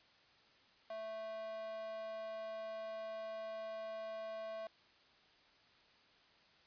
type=tone with high-pass filter; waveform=square; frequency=220 Hz; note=A3; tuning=in tune; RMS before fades=-45 dBFS; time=0.9-4.67 s; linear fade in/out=2 ms; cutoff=710 Hz; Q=5.8; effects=white hiss -67 dBFS RMS until 6.66 s + resampled to 11025 Hz